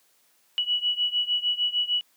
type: beating tone pair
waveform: sine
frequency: 2937 / 2943.6 Hz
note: F#7 / F#7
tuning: -13 / -10 cents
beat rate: 6.6 Hz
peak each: -25 / -27 dBFS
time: 0.58-2.01 s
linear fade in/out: 0 ms
effects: white hiss -64 dBFS RMS until 2.16 s + high-pass 200 Hz 12 dB/octave